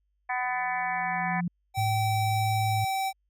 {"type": "harmonic tone", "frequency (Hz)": 250.3, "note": "B3", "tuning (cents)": 23, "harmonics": [3, 4, 5, 6, 7, 8, 9], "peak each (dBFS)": [-30, -34, -42, -44, -33, -38, -36], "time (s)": [0.29, 1.41], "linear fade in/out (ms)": 10}
{"type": "tone with exponential growth", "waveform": "sine", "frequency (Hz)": 174.61, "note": "F3", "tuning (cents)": 0, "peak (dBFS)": -25, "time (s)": [0.42, 1.48], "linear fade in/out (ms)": 5, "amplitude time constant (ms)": 230}
{"type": "tone", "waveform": "square", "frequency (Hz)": 771, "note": "G5", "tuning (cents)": -29, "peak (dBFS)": -27, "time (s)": [1.74, 3.13], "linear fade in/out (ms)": 50}
{"type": "tone with vibrato", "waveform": "sine", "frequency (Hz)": 107.2, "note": "A2", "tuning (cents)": -45, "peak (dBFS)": -26, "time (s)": [1.77, 2.85], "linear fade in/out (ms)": 10, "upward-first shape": "sine", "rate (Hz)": 1.6, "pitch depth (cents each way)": 9}
{"effects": ["added 50 Hz sine -70 dBFS peak until 3.29 s"]}